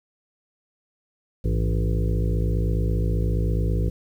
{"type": "harmonic tone with a mistuned harmonic", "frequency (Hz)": 54.9, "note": "A1", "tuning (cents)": -3, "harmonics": [1, 2, 3, 5, 6, 7, 8, 9], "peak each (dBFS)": [-22, -25, -28, -37, -37, -36, -37, -37], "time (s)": [1.44, 3.9], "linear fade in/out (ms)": 10, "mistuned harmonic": 2, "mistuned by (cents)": -100, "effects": ["9-bit"]}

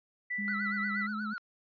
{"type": "tone with tremolo", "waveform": "sine", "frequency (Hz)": 1975.5, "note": "B6", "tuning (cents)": 0, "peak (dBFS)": -31, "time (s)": [0.3, 1.07], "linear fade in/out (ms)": 10, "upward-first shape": "triangle", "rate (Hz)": 6.1, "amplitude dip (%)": 30}
{"type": "tone with pitch glide", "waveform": "sine", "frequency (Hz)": [203.9, 212.4], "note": ["G#3", "G#3"], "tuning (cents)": [-32, 39], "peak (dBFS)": -35, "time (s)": [0.38, 1.34], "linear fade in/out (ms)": 10, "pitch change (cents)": 71, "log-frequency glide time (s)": [1.01, 1.13]}
{"type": "tone with vibrato", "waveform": "triangle", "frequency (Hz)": 1396.9, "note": "F6", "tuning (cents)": 0, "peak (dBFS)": -34, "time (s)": [0.48, 1.38], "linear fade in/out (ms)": 0, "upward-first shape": "sine", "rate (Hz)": 8.4, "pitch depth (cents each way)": 130}
{"effects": ["resampled to 11025 Hz"]}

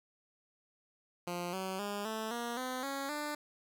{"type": "tone with pitch steps", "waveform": "10% pulse", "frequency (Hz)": [175.5, 189.19, 203.9, 219.8, 237, 255.5, 275.4, 296.9], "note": ["F3", "F#3", "G#3", "A3", "A#3", "C4", "C#4", "D4"], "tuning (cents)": [9, 39, -32, -2, 29, -41, -11, 19], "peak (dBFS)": -28, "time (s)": [1.27, 3.35], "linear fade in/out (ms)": 5, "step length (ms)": 260, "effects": ["11-bit"]}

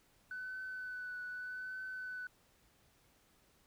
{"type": "tone with vibrato", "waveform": "sine", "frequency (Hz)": 1500, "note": "F#6", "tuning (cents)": 23, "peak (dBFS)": -40, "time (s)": [0.31, 2.27], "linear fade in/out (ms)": 2, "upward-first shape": "triangle", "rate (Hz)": 0.82, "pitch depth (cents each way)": 25, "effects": ["tanh soft clip ceiling -37 dBFS", "pink hiss -70 dBFS RMS until 3.66 s"]}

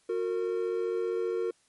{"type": "tone pair together", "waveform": "triangle", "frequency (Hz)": [363.4, 458.5], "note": ["F#4", "A#4"], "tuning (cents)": [-31, -29], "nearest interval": "major third", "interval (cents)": 402, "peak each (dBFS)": [-29, -28], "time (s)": [0.09, 1.51], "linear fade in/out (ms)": 5, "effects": ["white hiss -67 dBFS RMS until 1.68 s", "MP3 48 kbps"]}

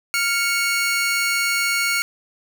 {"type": "tone pair together", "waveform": "sawtooth", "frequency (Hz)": [1396.6, 2217], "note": ["F6", "C#7"], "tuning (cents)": [0, 0], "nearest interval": "minor sixth", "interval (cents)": 800, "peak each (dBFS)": [-19, -17], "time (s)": [0.14, 2.02], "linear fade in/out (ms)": 0, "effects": []}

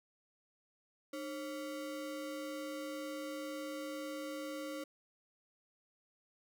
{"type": "ring-modulated tone", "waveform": "square", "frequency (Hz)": 422, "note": "G#4", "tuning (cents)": 28, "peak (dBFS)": -38, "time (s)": [1.13, 4.84], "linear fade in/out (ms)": 5, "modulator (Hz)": 119, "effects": ["13-bit"]}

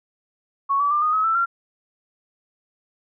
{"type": "tone with pitch steps", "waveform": "sine", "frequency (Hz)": [1108.7, 1149.1, 1191, 1234.5, 1279.5, 1326.1, 1374.5], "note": ["C#6", "D6", "D6", "D#6", "D#6", "E6", "F6"], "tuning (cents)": [0, -38, 24, -14, 48, 10, -28], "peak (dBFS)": -17, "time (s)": [0.69, 1.46], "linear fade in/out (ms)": 20, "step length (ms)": 110, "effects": []}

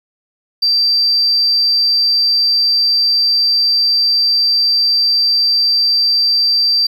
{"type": "tone", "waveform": "triangle", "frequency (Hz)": 4688, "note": "D8", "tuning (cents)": -4, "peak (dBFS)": -7, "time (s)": [0.62, 6.87], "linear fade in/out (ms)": 10, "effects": ["tanh soft clip ceiling -8 dBFS"]}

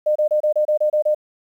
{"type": "tone bursts", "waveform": "sine", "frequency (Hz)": 606, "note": "D#5", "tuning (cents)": -46, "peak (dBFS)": -14, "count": 9, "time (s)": [0.06, 1.148], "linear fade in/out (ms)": 10, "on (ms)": 96, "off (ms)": 28, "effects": ["9-bit"]}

